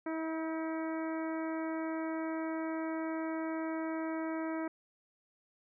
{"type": "harmonic tone with a mistuned harmonic", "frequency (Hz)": 321.6, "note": "E4", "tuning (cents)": -43, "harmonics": [1, 2, 3, 4, 5, 6, 7], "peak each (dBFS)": [-35, -41, -45, -47, -49, -51, -52], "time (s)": [0.06, 4.68], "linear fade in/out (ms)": 5, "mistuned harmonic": 5, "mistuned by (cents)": -24, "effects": []}